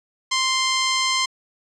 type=tone; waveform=10% pulse; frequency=1046.5 Hz; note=C6; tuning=in tune; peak=-10 dBFS; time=0.31-1.26 s; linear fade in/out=10 ms; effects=resampled to 24000 Hz + 8-bit